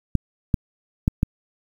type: clicks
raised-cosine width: 5 ms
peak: -5 dBFS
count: 4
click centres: 0.153 / 0.542 / 1.079 / 1.231 s
effects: 7-bit